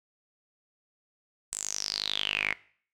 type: tone with band-pass filter sweep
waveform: sawtooth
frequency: 51.2 Hz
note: G#1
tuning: 24 cents flat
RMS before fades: -32 dBFS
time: 1.52-2.53 s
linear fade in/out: 5 ms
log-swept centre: 8200 to 2100 Hz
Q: 9.9
effects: noise-tail reverb RT60 0.5 s tail -20 dB re dry